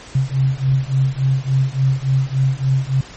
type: beating tone pair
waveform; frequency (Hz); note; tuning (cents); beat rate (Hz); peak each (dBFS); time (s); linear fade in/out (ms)
sine; 131.7 / 135.2; C3 / C#3; +12 / -43; 3.5; -17; 0.15-3.01; 5
effects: pink hiss -38 dBFS RMS until 3.16 s + MP3 32 kbps